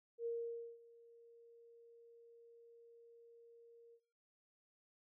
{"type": "tone with ADSR envelope", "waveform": "sine", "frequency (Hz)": 466.2, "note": "A#4", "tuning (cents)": 0, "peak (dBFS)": -37, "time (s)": [0.18, 4], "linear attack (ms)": 79, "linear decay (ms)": 520, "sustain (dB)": -23, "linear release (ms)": 62, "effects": ["noise-tail reverb RT60 0.7 s tail -22 dB re dry"]}